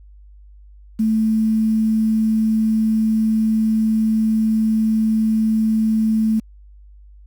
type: tone with quantisation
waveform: sine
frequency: 220 Hz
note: A3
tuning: in tune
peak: -14 dBFS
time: 0.99-6.4 s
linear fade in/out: 10 ms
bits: 7
effects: added 50 Hz sine -41 dBFS peak until 7.26 s + AAC 64 kbps